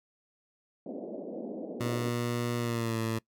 pink band-pass noise, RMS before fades -39 dBFS, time 0.86-2.09 s, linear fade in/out 5 ms, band 210 to 640 Hz, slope 48 dB/octave
15% pulse tone with pitch glide, 120 to 112.61 Hz, B2 to A2, -49 to +41 cents, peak -23 dBFS, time 1.8-3.19 s, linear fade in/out 10 ms, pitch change -110 cents, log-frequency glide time 2.57-2.98 s
effects noise-tail reverb RT60 0.1 s tail -22 dB re dry

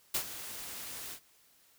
white noise with ADSR envelope, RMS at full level -30 dBFS, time 0.14-1.2 s, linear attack 8 ms, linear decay 83 ms, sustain -13 dB, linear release 74 ms, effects white hiss -65 dBFS RMS until 1.78 s

